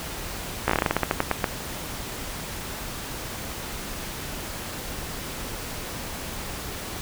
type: slowing click train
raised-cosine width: 0.5 ms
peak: -5 dBFS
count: 15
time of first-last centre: 0.68-1.442 s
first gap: 15 ms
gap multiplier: 1.18
effects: pink hiss -34 dBFS RMS until 7.01 s